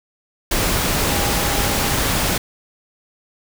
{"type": "tone in noise", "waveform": "sine", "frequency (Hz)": 811, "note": "G#5", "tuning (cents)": -41, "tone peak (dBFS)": -28, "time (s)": [1.11, 1.95], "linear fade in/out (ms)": 5, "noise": "pink", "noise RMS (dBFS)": -19, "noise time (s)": [0.51, 2.38], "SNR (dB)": -12, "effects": []}